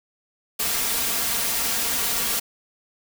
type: noise with comb filter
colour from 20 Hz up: white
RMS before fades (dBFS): -24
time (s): 0.59-2.4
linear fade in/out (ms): 10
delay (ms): 4.3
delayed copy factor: +0.55
effects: none